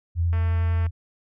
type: tone with vibrato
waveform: sine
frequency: 85 Hz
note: F2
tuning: 46 cents flat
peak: -19 dBFS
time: 0.15-0.91 s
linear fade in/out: 50 ms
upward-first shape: sine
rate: 11 Hz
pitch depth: 21 cents each way
type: click train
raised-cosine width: 0.5 ms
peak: -25 dBFS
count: 121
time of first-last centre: 0.33-0.866 s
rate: 224 Hz
effects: none